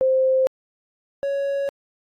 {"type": "tone pair in turn", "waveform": ["sine", "triangle"], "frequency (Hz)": [523.3, 556.9], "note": ["C5", "C#5"], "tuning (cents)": [0, 8], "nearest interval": "minor second", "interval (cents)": 108, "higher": "second", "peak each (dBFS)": [-15, -19], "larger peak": "first", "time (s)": [[0.01, 0.47], [1.23, 1.69]], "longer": "neither", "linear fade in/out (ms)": 0, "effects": ["AAC 48 kbps"]}